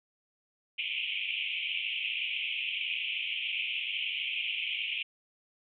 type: band-pass noise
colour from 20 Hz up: pink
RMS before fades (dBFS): -34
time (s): 0.78-5.03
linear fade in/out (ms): 10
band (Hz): 2300 to 3200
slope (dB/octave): 96
effects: none